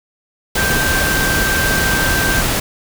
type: tone in noise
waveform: sine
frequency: 1568 Hz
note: G6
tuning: in tune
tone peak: -17 dBFS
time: 0.57-2.41 s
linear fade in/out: 5 ms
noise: pink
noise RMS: -17 dBFS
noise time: 0.55-2.6 s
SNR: -3 dB
effects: none